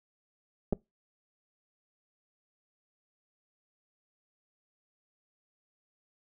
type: clicks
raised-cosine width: 2 ms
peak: -16 dBFS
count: 2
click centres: 0.726 / 0.731 s
effects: noise-tail reverb RT60 0.2 s tail -23 dB re dry